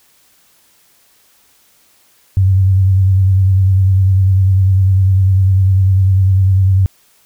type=tone with vibrato; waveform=sine; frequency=95.3 Hz; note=G2; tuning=48 cents flat; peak=-7 dBFS; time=2.37-6.86 s; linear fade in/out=0 ms; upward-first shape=sine; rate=10 Hz; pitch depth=42 cents each way; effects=white hiss -52 dBFS RMS until 7.25 s